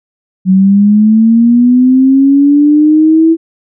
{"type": "linear sweep", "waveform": "sine", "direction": "up", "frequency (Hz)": [185, 329.6], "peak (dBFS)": -3, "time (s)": [0.45, 3.37], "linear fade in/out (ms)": 50, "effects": []}